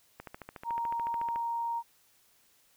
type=click train; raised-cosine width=0.5 ms; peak=-27 dBFS; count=17; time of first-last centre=0.2-1.359 s; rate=13.8 Hz
type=tone; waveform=sine; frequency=932 Hz; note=A#5; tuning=1 cent flat; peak=-30 dBFS; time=0.64-1.83 s; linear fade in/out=50 ms
effects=white hiss -66 dBFS RMS until 2.76 s